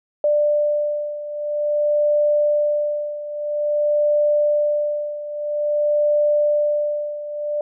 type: beating tone pair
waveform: sine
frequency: 592 / 592.5 Hz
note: D5 / D5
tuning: +14 / +15 cents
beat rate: 0.5 Hz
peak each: -18 / -22 dBFS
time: 0.24-7.61 s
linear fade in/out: 2 ms
effects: none